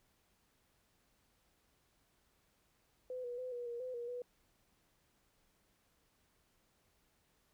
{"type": "tone with pitch steps", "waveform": "sine", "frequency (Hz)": [506, 485.2, 507, 484, 473.7, 508, 475.9, 490.6], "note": ["B4", "B4", "B4", "B4", "A#4", "B4", "A#4", "B4"], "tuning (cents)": [42, -31, 45, -35, 28, 49, 36, -12], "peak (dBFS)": -40, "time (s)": [3.1, 4.22], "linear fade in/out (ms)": 2, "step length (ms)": 140, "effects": ["pink hiss -75 dBFS RMS until 7.53 s"]}